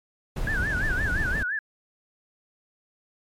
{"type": "noise", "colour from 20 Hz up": "brown", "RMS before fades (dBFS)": -28, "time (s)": [0.36, 1.43], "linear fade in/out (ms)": 5}
{"type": "tone with vibrato", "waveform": "sine", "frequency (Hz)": 1606, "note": "G6", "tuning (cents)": 41, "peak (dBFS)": -25, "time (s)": [0.47, 1.59], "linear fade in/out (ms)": 2, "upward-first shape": "sine", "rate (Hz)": 5.8, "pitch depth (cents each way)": 180}
{"effects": ["MP3 64 kbps"]}